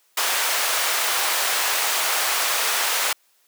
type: high-pass noise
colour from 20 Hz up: pink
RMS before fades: -22 dBFS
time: 0.17-3.13 s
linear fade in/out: 5 ms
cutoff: 800 Hz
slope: 12 dB/octave
effects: white hiss -62 dBFS RMS until 3.47 s + high-pass 400 Hz 12 dB/octave